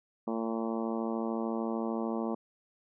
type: harmonic tone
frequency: 113.4 Hz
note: A#2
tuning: 47 cents flat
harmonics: 2 / 3 / 4 / 5 / 6 / 7 / 8 / 9 / 10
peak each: -33 / -37 / -39 / -41 / -43 / -44 / -45 / -46 / -47 dBFS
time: 0.27-2.35 s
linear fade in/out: 5 ms
effects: none